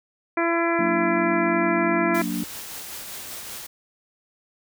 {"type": "harmonic tone", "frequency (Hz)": 336.7, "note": "E4", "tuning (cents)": 37, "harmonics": [1, 2, 3, 4, 5, 6, 7], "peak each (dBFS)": [-23, -26, -28, -29, -30, -31, -31], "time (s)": [0.37, 2.22], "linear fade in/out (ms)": 5}
{"type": "chord", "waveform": "sine", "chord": "Gb augmented", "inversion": "none", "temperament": "equal with one note detuned", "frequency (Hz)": [184.14, 233.1, 293.7], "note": ["Gb3", "Bb3", "D4"], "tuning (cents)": [-8, 0, 0], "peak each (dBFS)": -29, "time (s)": [0.79, 2.44], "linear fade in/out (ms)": 2}
{"type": "noise with tremolo", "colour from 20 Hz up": "white", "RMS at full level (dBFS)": -35, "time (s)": [2.14, 3.67], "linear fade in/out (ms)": 10, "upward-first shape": "sine", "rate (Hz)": 5.2, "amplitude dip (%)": 25}
{"effects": []}